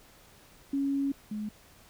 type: tone pair in turn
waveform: sine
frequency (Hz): 277.2 / 211.7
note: C#4 / G#3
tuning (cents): 0 / +33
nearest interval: perfect fourth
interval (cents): 467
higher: first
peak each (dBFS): -26 / -32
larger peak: first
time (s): 0.73-1.12 / 1.31-1.49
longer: first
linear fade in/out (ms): 5
effects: pink hiss -57 dBFS RMS until 1.89 s